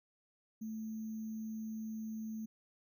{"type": "tone with sample-and-hold", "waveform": "sine", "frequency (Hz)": 219.4, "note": "A3", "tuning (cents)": -5, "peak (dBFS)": -39, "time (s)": [0.61, 2.46], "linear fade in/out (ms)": 10, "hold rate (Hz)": 6300, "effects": []}